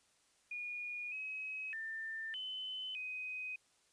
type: tone with pitch steps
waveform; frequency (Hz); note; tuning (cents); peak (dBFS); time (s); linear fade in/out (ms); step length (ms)
sine; 2442 / 2550 / 1790 / 3036 / 2509; D#7 / D#7 / A6 / F#7 / D#7; -33 / +42 / +29 / +44 / +14; -40; 0.51-3.56; 5; 610
effects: white hiss -72 dBFS RMS until 3.92 s + resampled to 22050 Hz